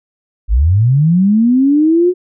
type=linear sweep; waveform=sine; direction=up; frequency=45.6 to 368.2 Hz; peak=-7 dBFS; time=0.48-2.14 s; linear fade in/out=50 ms; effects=none